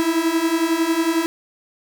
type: beating tone pair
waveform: 45% pulse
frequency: 321.2 / 332.2 Hz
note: E4 / E4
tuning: -45 / +13 cents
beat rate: 11 Hz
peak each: -22 / -19 dBFS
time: 0-1.26 s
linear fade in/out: 0 ms
effects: none